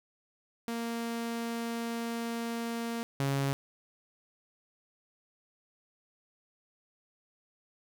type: tone pair in turn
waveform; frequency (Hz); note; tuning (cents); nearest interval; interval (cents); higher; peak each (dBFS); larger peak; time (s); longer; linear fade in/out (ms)
sawtooth; 232.2 / 138.07; A#3 / C#3; -7 / -7; major sixth; 900; first; -29 / -24; second; 0.68-3.03 / 3.2-3.53; first; 0
effects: none